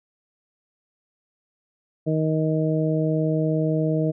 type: harmonic tone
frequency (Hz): 157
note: D#3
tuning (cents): +16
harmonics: 1 / 2 / 3 / 4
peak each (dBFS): -22 / -25 / -27 / -28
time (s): 2.06-4.12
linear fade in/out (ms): 20
effects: none